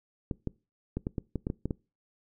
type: clicks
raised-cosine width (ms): 3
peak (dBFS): -18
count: 10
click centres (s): 0.312 / 0.473 / 0.97 / 1.069 / 1.182 / 1.357 / 1.469 / 1.501 / 1.656 / 1.708
effects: noise-tail reverb RT60 0.3 s tail -23 dB re dry